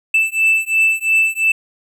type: beating tone pair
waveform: triangle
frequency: 2642 / 2644.9 Hz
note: E7 / E7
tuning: +3 / +5 cents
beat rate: 2.9 Hz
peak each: -14 dBFS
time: 0.14-1.52 s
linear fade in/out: 5 ms
effects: none